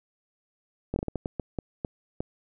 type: slowing click train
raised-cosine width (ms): 2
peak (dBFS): -16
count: 11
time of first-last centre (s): 0.94-2.205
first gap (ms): 21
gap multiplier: 1.37
effects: none